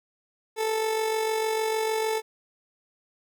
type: tone with amplitude modulation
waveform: 30% pulse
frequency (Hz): 440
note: A4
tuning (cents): 0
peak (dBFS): -20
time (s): 0.56-2.22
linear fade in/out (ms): 50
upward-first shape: sine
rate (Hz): 46.6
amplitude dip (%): 40
effects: none